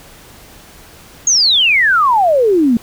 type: exponential sweep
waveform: sine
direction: down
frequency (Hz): 6710 to 220.7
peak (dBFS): -8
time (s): 1.27-2.77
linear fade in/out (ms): 2
effects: pink hiss -40 dBFS RMS until 2.82 s